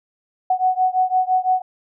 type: beating tone pair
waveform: sine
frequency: 740 / 745.9 Hz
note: F#5 / F#5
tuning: 0 / +14 cents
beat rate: 5.9 Hz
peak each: -18 / -19 dBFS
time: 0.5-1.62 s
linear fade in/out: 5 ms
effects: none